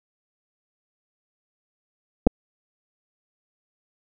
clicks, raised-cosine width 2 ms, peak -3 dBFS, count 2, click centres 2.268 / 2.272 s, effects none

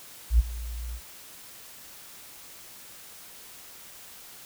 sine tone with ADSR envelope, 58 Hz, A#1, 8 cents flat, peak -13 dBFS, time 0.3-1.01 s, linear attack 91 ms, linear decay 24 ms, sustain -19 dB, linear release 66 ms, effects white hiss -47 dBFS RMS until 4.45 s

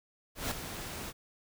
pink noise with ADSR envelope, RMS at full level -32 dBFS, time 0.35-1.13 s, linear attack 160 ms, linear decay 10 ms, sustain -9 dB, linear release 41 ms, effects none

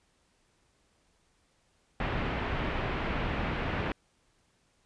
pink low-pass noise, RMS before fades -32 dBFS, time 2-3.92 s, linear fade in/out 2 ms, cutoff 2800 Hz, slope 24 dB/octave, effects pink hiss -70 dBFS RMS until 4.85 s + resampled to 22050 Hz

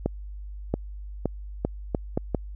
accelerating click train, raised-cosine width 2 ms, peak -10 dBFS, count 7, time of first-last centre 0.06-2.347 s, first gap 680 ms, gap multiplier 0.76, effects added 50 Hz sine -35 dBFS peak until 2.55 s

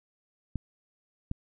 clicks, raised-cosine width 5 ms, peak -19 dBFS, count 2, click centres 0.557 / 1.314 s, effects none

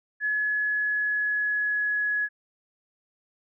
sine tone with pitch glide, 1700 to 1685.3 Hz, G#6 to G#6, +40 to +25 cents, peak -23 dBFS, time 0.2-2.29 s, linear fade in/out 50 ms, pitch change -15 cents, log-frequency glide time 0.31-2.04 s, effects none

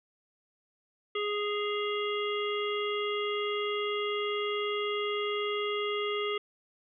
harmonic tone with a mistuned harmonic, 415.3 Hz, G#4, in tune, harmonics 1 / 3 / 5 / 7 / 8, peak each -31 / -36 / -38 / -39 / -40 dBFS, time 1.15-6.38 s, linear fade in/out 5 ms, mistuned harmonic 7, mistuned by -55 cents, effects none

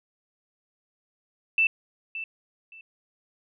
sine tone with echo, 2657 Hz, E7, 13 cents sharp, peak -18 dBFS, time 1.58-1.67 s, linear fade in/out 2 ms, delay 570 ms, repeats 2, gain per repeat -13 dB, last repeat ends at 2.81 s, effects none

